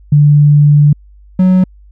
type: tone pair in turn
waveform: sine / triangle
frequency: 146.83 / 184.99 Hz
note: D3 / F#3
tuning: 0 / 0 cents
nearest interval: major third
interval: 400 cents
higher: second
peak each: -3 dBFS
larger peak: neither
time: 0.12-0.93 / 1.39-1.64 s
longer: first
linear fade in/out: 5 ms
effects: added 50 Hz sine -37 dBFS peak until 1.91 s